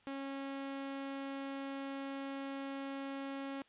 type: tone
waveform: sawtooth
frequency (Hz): 273.9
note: C#4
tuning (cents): -21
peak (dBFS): -36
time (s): 0.07-3.62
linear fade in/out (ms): 0
effects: white hiss -67 dBFS RMS until 3.68 s + resampled to 8000 Hz